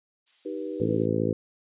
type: noise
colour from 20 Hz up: violet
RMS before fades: -46 dBFS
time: 0.26-1.07 s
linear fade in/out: 20 ms
type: chord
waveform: sine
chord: Eb augmented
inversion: none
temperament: just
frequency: 311.1 / 388.9 / 486.1 Hz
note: Eb4 / G4 / B4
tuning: 0 / -14 / -28 cents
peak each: -34 / -35 / -35 dBFS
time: 0.45-1.03 s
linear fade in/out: 10 ms
type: harmonic tone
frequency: 55 Hz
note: A1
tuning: in tune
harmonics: 2 / 3 / 4 / 5 / 6 / 7 / 8 / 9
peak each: -31 / -31 / -31 / -31 / -31 / -31 / -31 / -31 dBFS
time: 0.8-1.33 s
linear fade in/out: 5 ms
effects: resampled to 8000 Hz